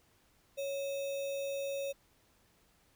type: tone with sample-and-hold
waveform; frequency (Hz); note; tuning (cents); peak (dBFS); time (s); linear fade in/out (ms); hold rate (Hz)
sine; 554.4; C#5; 0; -34; 0.57-1.93; 20; 3150
effects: pink hiss -69 dBFS RMS until 2.95 s